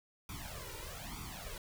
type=noise with flanger; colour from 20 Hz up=pink; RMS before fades=-45 dBFS; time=0.29-1.58 s; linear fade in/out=2 ms; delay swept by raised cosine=0.85 to 2.15 ms; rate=1.1 Hz; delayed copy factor=+1; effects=none